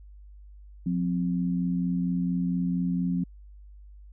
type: tone pair together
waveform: sine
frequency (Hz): 177.36 / 261.7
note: F3 / C4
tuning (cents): +27 / 0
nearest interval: perfect fifth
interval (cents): 673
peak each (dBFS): -25 / -30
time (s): 0.86-3.24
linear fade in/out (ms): 5
effects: added 50 Hz sine -45 dBFS peak until 4.12 s